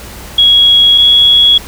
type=tone pair in turn; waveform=sine; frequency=3322 / 3345 Hz; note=G#7 / G#7; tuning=0 / +12 cents; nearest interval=unison; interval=12 cents; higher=second; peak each=-3 dBFS; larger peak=neither; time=0.38-0.98 / 0.98-1.58 s; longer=neither; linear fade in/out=5 ms; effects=added 60 Hz sine -31 dBFS peak until 1.67 s + pink hiss -30 dBFS RMS until 1.67 s